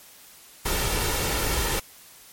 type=noise with comb filter; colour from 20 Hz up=pink; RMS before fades=-25 dBFS; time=0.65-1.8 s; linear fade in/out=10 ms; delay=2.2 ms; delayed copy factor=+0.5; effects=white hiss -49 dBFS RMS until 2.32 s + MP3 64 kbps